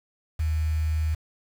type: tone with quantisation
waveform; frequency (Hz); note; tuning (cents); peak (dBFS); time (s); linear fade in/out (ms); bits
sine; 78.3; D#2; +11; -22; 0.39-1.15; 10; 7
effects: none